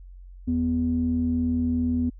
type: tone with low-pass filter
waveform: square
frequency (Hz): 82.41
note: E2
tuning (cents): 0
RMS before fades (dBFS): -24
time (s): 0.47-2.1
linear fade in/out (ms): 10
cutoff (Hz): 260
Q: 9.1
effects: added 45 Hz sine -41 dBFS peak until 2.19 s